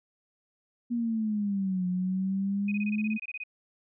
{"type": "exponential two-way sweep", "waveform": "sine", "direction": "down then up", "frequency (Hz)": [240.8, 180, 218.8], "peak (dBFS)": -26, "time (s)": [0.9, 3.18], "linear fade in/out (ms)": 20, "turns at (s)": 1.87}
{"type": "tone bursts", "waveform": "sine", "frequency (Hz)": 2500, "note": "D#7", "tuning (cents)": 8, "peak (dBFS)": -34, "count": 13, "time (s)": [2.68, 3.437], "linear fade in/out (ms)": 5, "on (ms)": 37, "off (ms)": 23}
{"effects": []}